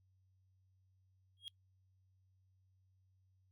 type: tone with exponential growth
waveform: triangle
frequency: 3271 Hz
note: G#7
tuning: 27 cents flat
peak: -39 dBFS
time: 1.37-1.48 s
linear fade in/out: 0 ms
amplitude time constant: 22 ms
effects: noise-tail reverb RT60 0.1 s tail -22 dB re dry + added 94 Hz sine -70 dBFS peak until 3.51 s